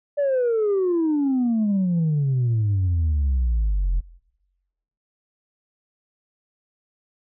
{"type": "exponential sweep", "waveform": "sine", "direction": "down", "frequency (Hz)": [587.3, 41.2], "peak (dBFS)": -16, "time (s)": [0.17, 4.01], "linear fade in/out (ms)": 20, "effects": ["noise-tail reverb RT60 1.0 s tail -22 dB re dry", "tanh soft clip ceiling -16 dBFS"]}